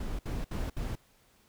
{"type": "noise bursts", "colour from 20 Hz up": "brown", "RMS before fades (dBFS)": -34, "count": 4, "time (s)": [0, 0.955], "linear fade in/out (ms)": 5, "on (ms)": 190, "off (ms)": 65, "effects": ["pink hiss -65 dBFS RMS until 1.48 s"]}